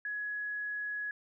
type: tone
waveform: sine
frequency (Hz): 1680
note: G#6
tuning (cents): +19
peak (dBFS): -34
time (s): 0.05-1.11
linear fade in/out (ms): 2
effects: none